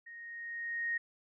sine tone with level ramp, 1864.7 Hz, A#6, in tune, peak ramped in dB -47 to -30 dBFS, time 0.06-0.98 s, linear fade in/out 10 ms, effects none

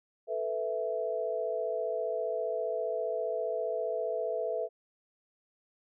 sine chord, A suspended second, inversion none, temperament just, 440 / 495 / 660 Hz, A4 / B4 / E5, 0 / +4 / +2 cents, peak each -35 / -35 / -33 dBFS, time 0.27-4.69 s, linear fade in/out 50 ms, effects none

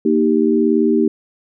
sine chord, Eb major, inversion second, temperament equal, 233.1 / 311.1 / 392 Hz, Bb3 / Eb4 / G4, 0 / 0 / 0 cents, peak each -16 dBFS, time 0.05-1.08 s, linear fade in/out 5 ms, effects none

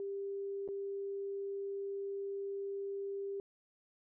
sine tone with dropouts, 396.4 Hz, G4, 19 cents sharp, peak -37 dBFS, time 0-3.4 s, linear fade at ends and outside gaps 1 ms, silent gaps 0.678-0.687 s, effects none

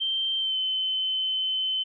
sine tone with pitch glide, 3136 to 3059 Hz, G7 to G7, 0 to -43 cents, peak -24 dBFS, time 0-1.84 s, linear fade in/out 20 ms, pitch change -43 cents, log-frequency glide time 0.38-0.57 s, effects none

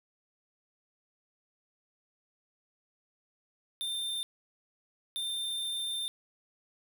square tone bursts at uneven times, 3593 Hz, A7, 36 cents sharp, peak -33 dBFS, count 2, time 3.81-4.23 / 5.16-6.08 s, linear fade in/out 0 ms, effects 10-bit

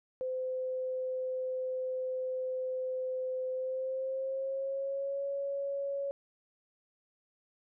sine tone with pitch glide, 514 to 557.3 Hz, C5 to C#5, -31 to +9 cents, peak -32 dBFS, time 0.21-6.11 s, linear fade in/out 0 ms, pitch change +140 cents, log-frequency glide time 3.51-5.25 s, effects none

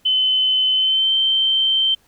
sine tone with pitch glide, 3044 to 3117 Hz, F#7 to G7, +48 to -11 cents, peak -14 dBFS, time 0.05-1.95 s, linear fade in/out 10 ms, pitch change +41 cents, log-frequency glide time 0.74-1.14 s, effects pink hiss -58 dBFS RMS until 2.07 s

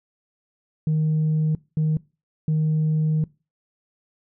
sine tone bursts at uneven times, 155.56 Hz, D#3, in tune, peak -16 dBFS, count 3, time 0.87-1.55 / 1.77-1.97 / 2.48-3.24 s, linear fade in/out 2 ms, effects noise-tail reverb RT60 0.3 s tail -23 dB re dry + tanh soft clip ceiling -16 dBFS

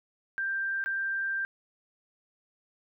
sine tone with dropouts, 1579 Hz, G6, 12 cents sharp, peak -28 dBFS, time 0.38-1.45 s, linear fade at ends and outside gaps 0 ms, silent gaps 0.84-0.86 s, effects none

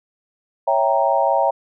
sine chord, C# diminished seventh, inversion none, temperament equal, 554.4 / 659.3 / 784 / 932.3 Hz, C#5 / E5 / G5 / Bb5, 0 / 0 / 0 / 0 cents, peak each -20 dBFS, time 0.67-1.51 s, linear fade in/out 10 ms, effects none

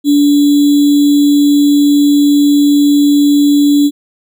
sine tone with sample-and-hold, 288.9 Hz, D4, 28 cents flat, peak -5 dBFS, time 0.04-3.91 s, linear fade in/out 50 ms, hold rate 3675 Hz, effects none

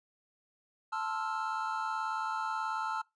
triangle chord, F major seventh, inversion first, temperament equal, 880 / 1046.5 / 1318.5 / 1396.9 Hz, A5 / C6 / E6 / F6, 0 / 0 / 0 / 0 cents, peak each -34 / -40 / -35 / -38 dBFS, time 0.92-3.02 s, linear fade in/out 10 ms, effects noise-tail reverb RT60 0.2 s tail -23 dB re dry + resampled to 22050 Hz

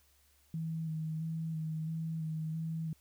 sine tone with vibrato, 159.8 Hz, D#3, 47 cents sharp, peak -34 dBFS, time 0.54-2.93 s, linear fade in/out 2 ms, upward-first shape square, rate 1.5 Hz, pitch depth 21 cents each way, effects added 70 Hz sine -69 dBFS peak until 3 s + white hiss -69 dBFS RMS until 3 s

